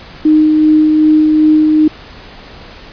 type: tone with tremolo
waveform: sine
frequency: 308.5 Hz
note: D#4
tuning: 15 cents flat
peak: -4 dBFS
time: 0.25-1.88 s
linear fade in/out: 5 ms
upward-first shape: sine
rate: 2.6 Hz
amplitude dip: 25%
effects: pink hiss -34 dBFS RMS until 2.92 s + resampled to 11025 Hz